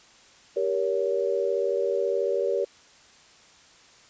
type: chord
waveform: sine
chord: G diminished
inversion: none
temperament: just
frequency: 392 / 470.4 / 564.5 Hz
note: G4 / Bb4 / Db5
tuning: 0 / +16 / +31 cents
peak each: -27 dBFS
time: 0.56-2.65 s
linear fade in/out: 10 ms
effects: white hiss -54 dBFS RMS until 4.09 s + resampled to 16000 Hz